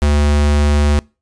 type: tone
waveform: square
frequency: 73.3 Hz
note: D2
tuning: 3 cents flat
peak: -11 dBFS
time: 0.02-0.99 s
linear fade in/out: 0 ms
effects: noise-tail reverb RT60 0.3 s tail -25 dB re dry + resampled to 22050 Hz